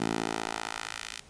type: tone with high-pass filter sweep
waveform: 10% pulse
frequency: 55.3 Hz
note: A1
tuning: 9 cents sharp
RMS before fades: -34 dBFS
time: 0-1.2 s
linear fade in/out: 5 ms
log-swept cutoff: 210 to 2700 Hz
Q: 0.85
effects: pink hiss -55 dBFS RMS until 1.29 s + resampled to 22050 Hz